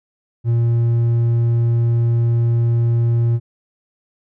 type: tone with hard clipping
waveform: sine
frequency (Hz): 117.2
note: A#2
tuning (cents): +10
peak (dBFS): -14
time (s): 0.44-3.4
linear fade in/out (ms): 50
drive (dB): 3
effects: none